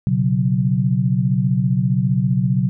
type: chord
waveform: sine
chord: B suspended second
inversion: none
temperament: equal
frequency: 123.47 / 138.59 / 185 Hz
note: B2 / C#3 / F#3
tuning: 0 / 0 / 0 cents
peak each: -19 dBFS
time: 0.07-2.69 s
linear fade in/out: 0 ms
effects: none